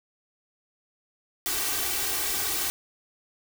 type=noise with comb filter; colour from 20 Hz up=white; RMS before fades=-28 dBFS; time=1.46-2.7 s; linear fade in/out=0 ms; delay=2.6 ms; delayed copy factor=+1; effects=none